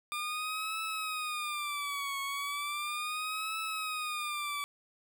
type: tone with vibrato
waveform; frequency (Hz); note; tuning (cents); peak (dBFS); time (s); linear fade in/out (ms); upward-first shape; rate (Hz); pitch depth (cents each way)
20% pulse; 1200; D6; +37; -29; 0.12-4.64; 0; triangle; 0.36; 150
effects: none